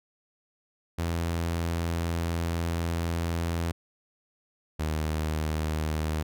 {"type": "tone pair in turn", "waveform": "sawtooth", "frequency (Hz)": [84.1, 77.79], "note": ["E2", "D#2"], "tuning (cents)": [35, 0], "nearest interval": "minor second", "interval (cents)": 135, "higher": "first", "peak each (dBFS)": -23, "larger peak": "neither", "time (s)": [[0.98, 3.72], [4.79, 6.23]], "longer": "first", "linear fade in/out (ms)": 10, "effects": []}